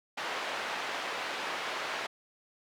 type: band-pass noise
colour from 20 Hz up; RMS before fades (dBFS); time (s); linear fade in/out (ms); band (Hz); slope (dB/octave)
pink; -36; 0.17-2.07; 10; 640 to 3200; 12
effects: none